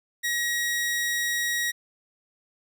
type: tone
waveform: sawtooth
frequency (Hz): 1900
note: A#6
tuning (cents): +33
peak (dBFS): -21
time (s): 0.23-1.72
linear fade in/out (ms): 20
effects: none